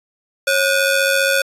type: ring-modulated tone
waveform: sawtooth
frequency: 999 Hz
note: B5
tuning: 20 cents sharp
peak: -7 dBFS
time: 0.47-1.42 s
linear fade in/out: 5 ms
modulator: 452 Hz
effects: resampled to 32000 Hz